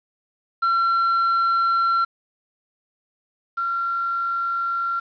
triangle / sine tone pair in turn, 1360 / 1371.8 Hz, F6 / F6, -46 / -31 cents, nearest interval unison, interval 15 cents, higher second, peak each -15 / -21 dBFS, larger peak first, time 0.62-2.05 / 3.57-5 s, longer neither, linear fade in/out 10 ms, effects resampled to 11025 Hz + 8-bit

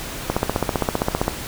click train, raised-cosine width 1 ms, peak -4 dBFS, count 16, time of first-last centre 0.3-1.28 s, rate 15.3 Hz, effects pink hiss -31 dBFS RMS until 1.47 s

